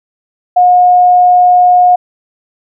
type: tone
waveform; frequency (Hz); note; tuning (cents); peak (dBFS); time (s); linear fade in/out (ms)
sine; 720; F#5; -47; -3; 0.56-1.96; 10
effects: none